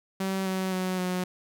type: tone with pitch steps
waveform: sawtooth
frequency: 191.5 / 188.32 / 185.19 / 182.11 Hz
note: G3 / F#3 / F#3 / F#3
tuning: -40 / +31 / +2 / -27 cents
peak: -23 dBFS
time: 0.2-1.24 s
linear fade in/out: 5 ms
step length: 260 ms
effects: none